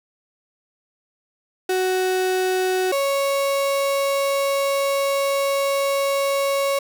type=tone pair in turn; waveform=35% pulse; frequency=371.9 / 554 Hz; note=F#4 / C#5; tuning=+9 / -1 cents; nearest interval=perfect fifth; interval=690 cents; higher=second; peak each=-17 dBFS; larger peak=neither; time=1.69-2.92 / 2.92-6.79 s; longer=second; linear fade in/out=5 ms; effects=none